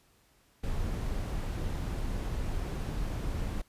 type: noise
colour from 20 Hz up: brown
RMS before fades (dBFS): -33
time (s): 0.63-3.62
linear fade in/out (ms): 10
effects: pink hiss -66 dBFS RMS until 3.68 s + resampled to 32000 Hz